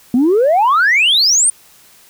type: exponential sweep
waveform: sine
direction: up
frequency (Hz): 233.1 to 9397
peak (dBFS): -7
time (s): 0.14-1.5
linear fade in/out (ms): 2
effects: tanh soft clip ceiling -6 dBFS + white hiss -46 dBFS RMS until 2.09 s